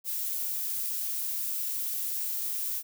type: noise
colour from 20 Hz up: violet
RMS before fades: -32 dBFS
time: 0.04-2.83 s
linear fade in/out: 50 ms
effects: none